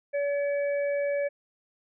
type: harmonic tone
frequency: 570 Hz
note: C#5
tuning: 48 cents sharp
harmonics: 1 / 3 / 4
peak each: -25 / -39 / -40 dBFS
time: 0.13-1.29 s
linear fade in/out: 20 ms
effects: none